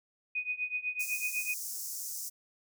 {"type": "tone with tremolo", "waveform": "sine", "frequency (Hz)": 2489, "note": "D#7", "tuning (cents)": 0, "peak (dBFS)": -28, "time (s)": [0.35, 1.54], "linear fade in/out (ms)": 5, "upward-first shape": "triangle", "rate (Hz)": 8, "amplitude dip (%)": 95}
{"type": "high-pass noise", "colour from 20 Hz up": "pink", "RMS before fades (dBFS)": -39, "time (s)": [0.99, 2.3], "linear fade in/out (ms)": 20, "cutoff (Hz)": 5500, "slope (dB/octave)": 48}
{"effects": []}